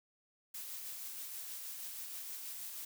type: noise with tremolo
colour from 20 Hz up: blue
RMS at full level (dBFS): -44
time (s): 0.54-2.85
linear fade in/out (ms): 5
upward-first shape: sine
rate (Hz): 6.3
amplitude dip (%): 25
effects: none